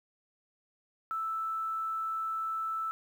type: tone with quantisation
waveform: sine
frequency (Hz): 1318.5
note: E6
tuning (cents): 0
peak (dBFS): -31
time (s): 1.11-2.91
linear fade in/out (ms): 0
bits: 10
effects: none